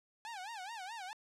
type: tone with vibrato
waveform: sawtooth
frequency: 827 Hz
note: G#5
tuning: 8 cents flat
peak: -39 dBFS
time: 0.25-1.13 s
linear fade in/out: 0 ms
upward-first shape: sine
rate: 4.7 Hz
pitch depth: 220 cents each way
effects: low-pass 8000 Hz 12 dB/octave